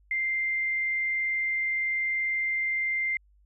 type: tone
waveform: sine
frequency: 2093 Hz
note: C7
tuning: in tune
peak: -25 dBFS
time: 0.11-3.17 s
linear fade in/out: 2 ms
effects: added 50 Hz sine -58 dBFS peak until 3.45 s